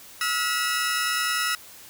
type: tone cluster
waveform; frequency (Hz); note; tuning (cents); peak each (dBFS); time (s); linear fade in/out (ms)
30% pulse; 1295 / 1425 / 1947 / 5230; E6 / F6 / B6 / E8; -31 / +34 / -25 / -15; -26; 0.21-1.55; 2
effects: white hiss -46 dBFS RMS until 1.89 s